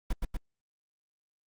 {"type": "noise with echo", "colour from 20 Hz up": "brown", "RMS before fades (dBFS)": -27, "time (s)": [0.1, 0.13], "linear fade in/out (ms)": 5, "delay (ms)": 120, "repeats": 2, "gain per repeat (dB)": -2, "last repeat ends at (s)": 0.37, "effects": ["Opus 48 kbps"]}